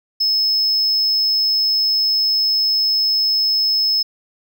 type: tone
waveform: triangle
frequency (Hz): 5200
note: E8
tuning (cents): -24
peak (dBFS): -13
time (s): 0.2-4.03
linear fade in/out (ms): 10
effects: none